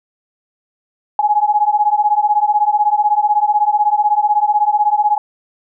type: beating tone pair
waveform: sine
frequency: 830 / 846 Hz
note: G#5 / G#5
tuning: -1 / +32 cents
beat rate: 16 Hz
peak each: -14 dBFS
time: 1.19-5.18 s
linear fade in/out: 2 ms
effects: none